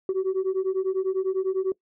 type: beating tone pair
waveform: sine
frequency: 373.8 / 383.8 Hz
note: F#4 / G4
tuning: +18 / -37 cents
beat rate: 10 Hz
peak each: -24 / -24 dBFS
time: 0.09-1.72 s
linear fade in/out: 2 ms
effects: noise-tail reverb RT60 0.1 s tail -22 dB re dry + tanh soft clip ceiling -19 dBFS